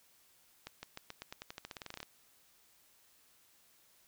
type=accelerating click train; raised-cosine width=0.2 ms; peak=-26 dBFS; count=19; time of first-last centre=0.67-2.03 s; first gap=160 ms; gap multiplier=0.9; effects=white hiss -67 dBFS RMS until 4.07 s